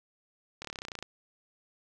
slowing click train, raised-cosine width 0.2 ms, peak -21 dBFS, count 14, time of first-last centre 0.62-1.026 s, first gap 26 ms, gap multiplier 1.03, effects none

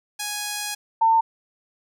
5% pulse / sine tone pair in turn, 830.6 / 901.8 Hz, G#5 / A5, 0 / +42 cents, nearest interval minor second, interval 142 cents, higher second, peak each -15 / -14 dBFS, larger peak second, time 0.19-0.75 / 1.01-1.21 s, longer first, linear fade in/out 10 ms, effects none

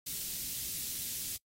white band-stop noise, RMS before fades -38 dBFS, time 0.06-1.37 s, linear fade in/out 10 ms, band 240 to 3600 Hz, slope 12 dB/octave, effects noise-tail reverb RT60 0.1 s tail -22 dB re dry + AAC 48 kbps

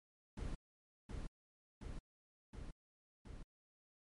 brown noise with echo, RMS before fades -43 dBFS, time 0.37-0.55 s, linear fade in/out 5 ms, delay 720 ms, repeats 4, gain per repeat -2 dB, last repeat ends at 3.43 s, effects MP3 48 kbps

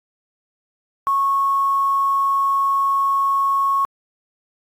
sine tone with quantisation, 1100 Hz, C#6, 14 cents flat, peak -15 dBFS, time 1.07-3.85 s, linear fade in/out 0 ms, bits 7, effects AAC 64 kbps

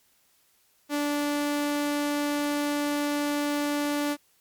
sawtooth tone, 291.4 Hz, D4, 13 cents flat, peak -21 dBFS, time 0.89-4.17 s, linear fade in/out 50 ms, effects white hiss -65 dBFS RMS until 4.4 s + MP3 96 kbps

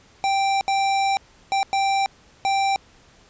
square tone bursts at uneven times, 784 Hz, G5, in tune, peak -19 dBFS, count 5, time 0.24-0.61 / 0.68-1.17 / 1.52-1.63 / 1.73-2.06 / 2.45-2.76 s, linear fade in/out 0 ms, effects pink hiss -53 dBFS RMS until 3.29 s + resampled to 16000 Hz

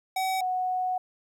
square / sine tone pair in turn, 757 / 737.6 Hz, F#5 / F#5, +39 / -6 cents, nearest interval unison, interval 45 cents, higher first, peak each -26 / -25 dBFS, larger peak second, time 0.16-0.41 / 0.41-0.98 s, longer second, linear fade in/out 5 ms, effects 11-bit

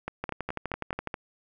two click trains, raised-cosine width 0.5 ms, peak -16 / -17 dBFS, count 11 / 6, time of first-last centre 0.24-1.073 / 0.08-1.142 s, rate 12 / 4.71 Hz, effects none

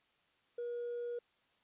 triangle tone with hard clipping, 478.9 Hz, A#4, 47 cents sharp, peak -37 dBFS, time 0.58-1.19 s, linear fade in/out 5 ms, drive 2 dB, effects white hiss -73 dBFS RMS until 1.63 s + resampled to 8000 Hz

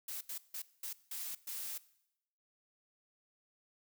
blue noise bursts at uneven times, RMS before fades -42 dBFS, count 6, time 0.08-0.21 / 0.29-0.38 / 0.54-0.62 / 0.83-0.93 / 1.11-1.35 / 1.47-1.78 s, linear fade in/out 5 ms, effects noise-tail reverb RT60 0.8 s tail -19 dB re dry

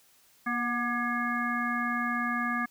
harmonic tone with a mistuned harmonic, 239.2 Hz, A#3, 45 cents sharp, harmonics 1 / 3 / 5 / 7 / 9, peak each -32 / -38 / -32 / -32 / -38 dBFS, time 0.46-2.66 s, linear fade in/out 10 ms, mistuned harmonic 3, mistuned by +37 cents, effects white hiss -62 dBFS RMS until 2.7 s

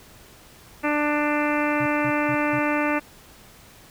harmonic tone, 296.3 Hz, D4, 15 cents sharp, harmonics 1 / 2 / 3 / 4 / 5 / 6 / 7 / 8 / 9, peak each -24 / -27 / -29 / -30 / -31 / -32 / -32 / -33 / -34 dBFS, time 0.83-3 s, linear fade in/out 20 ms
sine tone bursts, 130 Hz, C3, 11 cents flat, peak -29 dBFS, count 4, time 1.8-2.592 s, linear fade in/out 5 ms, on 63 ms, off 180 ms
effects pink hiss -49 dBFS RMS until 3.9 s

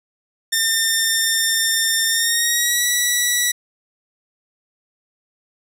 10% pulse tone with pitch glide, 1806 to 1946.8 Hz, A6 to B6, +45 to -25 cents, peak -7 dBFS, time 0.52-3.52 s, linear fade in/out 10 ms, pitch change +130 cents, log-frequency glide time 2.07-2.86 s, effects none

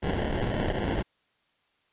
pink noise with sample-and-hold, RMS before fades -28 dBFS, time 0.02-1.03 s, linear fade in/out 20 ms, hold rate 1225 Hz, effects white hiss -70 dBFS RMS until 1.92 s + resampled to 8000 Hz

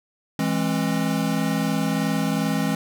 square chord, E augmented, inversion none, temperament equal with one note detuned, 164.81 / 207.7 / 267.3 Hz, E3 / G#3 / B#3, 0 / 0 / +37 cents, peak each -26 dBFS, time 0.39-2.75 s, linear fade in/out 2 ms, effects none

